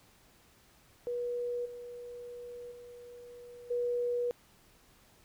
sine tone with level steps, 484.3 Hz, B4, 34 cents flat, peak -32 / -42 / -47 / -29 dBFS, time 1.07-4.31 s, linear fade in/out 0 ms, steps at 1.65 / 2.71 / 3.7 s, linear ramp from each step 10 ms, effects pink hiss -63 dBFS RMS until 5.24 s

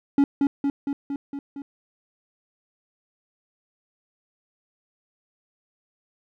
triangle tone with echo, 280.4 Hz, C#4, 20 cents sharp, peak -12 dBFS, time 0.18-0.24 s, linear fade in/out 2 ms, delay 230 ms, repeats 6, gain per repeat -3 dB, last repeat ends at 1.62 s, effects none

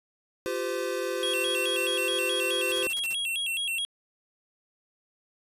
square chord, F suspended second, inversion none, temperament equal with one note detuned, 349.2 / 392 / 511 Hz, F4 / G4 / C5, 0 / 0 / -41 cents, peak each -35 / -34 / -32 dBFS, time 0.46-2.87 s, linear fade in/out 0 ms
square tone with vibrato, 2988 Hz, F#7, 16 cents sharp, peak -28 dBFS, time 1.23-3.85 s, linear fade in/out 0 ms, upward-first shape square, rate 4.7 Hz, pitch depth 170 cents each way
white noise bursts, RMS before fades -41 dBFS, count 7, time 2.69-3.132 s, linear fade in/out 0 ms, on 28 ms, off 41 ms
effects resampled to 32000 Hz

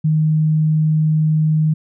sine tone, 155.56 Hz, D#3, in tune, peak -12 dBFS, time 0.04-1.74 s, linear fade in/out 10 ms, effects none

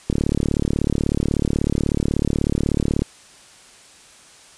click train, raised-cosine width 3 ms, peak -6 dBFS, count 107, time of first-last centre 0.1-3.02 s, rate 36.3 Hz, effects white hiss -47 dBFS RMS until 4.57 s + resampled to 22050 Hz

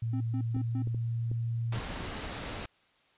sine tone with pitch glide, 114.4 to 116 Hz, A#2 to A#2, -32 to -8 cents, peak -29 dBFS, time 0.02-1.79 s, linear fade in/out 5 ms, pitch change +24 cents, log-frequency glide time 0.37-0.77 s
triangle tone bursts, 261.6 Hz, C4, in tune, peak -31 dBFS, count 4, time 0.13-0.824 s, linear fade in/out 5 ms, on 76 ms, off 130 ms
clicks, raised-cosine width 3 ms, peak -28 dBFS, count 6, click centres 0.565 / 0.873 / 0.946 / 1.315 / 1.758 / 2.006 s
pink noise, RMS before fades -38 dBFS, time 1.72-2.66 s, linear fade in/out 5 ms
effects white hiss -66 dBFS RMS until 3.17 s + resampled to 8000 Hz

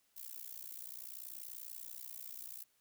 violet noise with amplitude modulation, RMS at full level -44 dBFS, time 0.16-2.64 s, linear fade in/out 10 ms, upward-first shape sine, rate 60.6 Hz, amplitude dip 100%, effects white hiss -75 dBFS RMS until 2.8 s

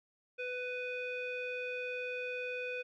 square tone with low-pass filter, 498 Hz, B4, 14 cents sharp, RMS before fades -39 dBFS, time 0.38-2.83 s, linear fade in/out 20 ms, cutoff 2500 Hz, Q 4.6, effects none

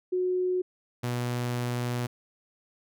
sine / sawtooth tone pair in turn, 365.5 / 121.97 Hz, F#4 / B2, -21 / -21 cents, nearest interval octave + perfect fifth, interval 1900 cents, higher first, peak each -24 dBFS, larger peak neither, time 0.12-0.62 / 1.03-2.07 s, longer second, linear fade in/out 10 ms, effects none

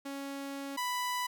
sawtooth tone pair in turn, 277.2 / 991 Hz, C#4 / B5, 0 / +6 cents, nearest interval octave + minor seventh, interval 2206 cents, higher second, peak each -34 / -28 dBFS, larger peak second, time 0.05-0.77 / 0.77-1.27 s, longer first, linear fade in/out 10 ms, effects none

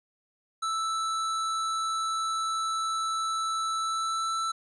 square tone with pitch glide, 1318.5 to 1326.9 Hz, E6 to E6, 0 to +11 cents, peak -28 dBFS, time 0.62-4.52 s, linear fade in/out 10 ms, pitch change +11 cents, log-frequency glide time 3.77-4.33 s, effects resampled to 22050 Hz + 11-bit

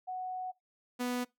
sine / sawtooth tone pair in turn, 740 / 246.9 Hz, F#5 / B3, 0 / 0 cents, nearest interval octave + perfect fifth, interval 1900 cents, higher first, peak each -35 / -28 dBFS, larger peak second, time 0.07-0.52 / 0.99-1.25 s, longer first, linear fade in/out 20 ms, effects noise-tail reverb RT60 0.2 s tail -23 dB re dry

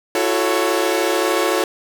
sawtooth chord, F# minor seventh, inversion third, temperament equal with one note detuned, 336.4 / 370 / 440 / 554.4 Hz, E4 / F#4 / A4 / C#5, +35 / 0 / 0 / 0 cents, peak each -18 dBFS, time 0.15-1.64 s, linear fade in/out 2 ms, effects none

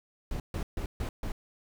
brown noise bursts, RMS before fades -33 dBFS, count 5, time 0.31-1.32 s, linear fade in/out 2 ms, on 90 ms, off 140 ms, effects none

